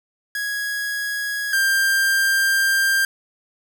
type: tone pair in turn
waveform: 45% pulse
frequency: 1661.2 / 1588.6 Hz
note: G#6 / G6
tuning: 0 / +23 cents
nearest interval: minor second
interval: 77 cents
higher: first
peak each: -23 / -16 dBFS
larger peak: second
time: 0.35-1.53 / 1.53-3.05 s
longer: second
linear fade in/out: 2 ms
effects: none